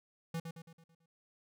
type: tone with echo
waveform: square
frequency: 165 Hz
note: E3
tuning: 2 cents sharp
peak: -36 dBFS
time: 0.34-0.4 s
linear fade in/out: 5 ms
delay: 110 ms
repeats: 6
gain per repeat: -6 dB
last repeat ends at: 1.06 s
effects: none